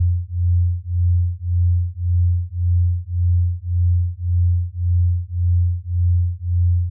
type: beating tone pair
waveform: sine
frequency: 87 / 88.8 Hz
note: F2 / F2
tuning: -6 / +29 cents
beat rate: 1.8 Hz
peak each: -18 dBFS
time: 0-6.9 s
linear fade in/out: 10 ms
effects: none